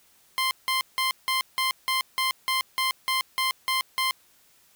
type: tone bursts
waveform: 15% pulse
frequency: 1046.5 Hz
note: C6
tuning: in tune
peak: -16 dBFS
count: 13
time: 0.38-4.11 s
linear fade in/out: 0 ms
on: 130 ms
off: 170 ms
effects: white hiss -60 dBFS RMS until 4.75 s